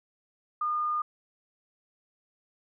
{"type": "tone", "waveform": "sine", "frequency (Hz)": 1217, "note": "D#6", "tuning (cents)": -39, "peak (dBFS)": -26, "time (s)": [0.61, 1.02], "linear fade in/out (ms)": 5, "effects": []}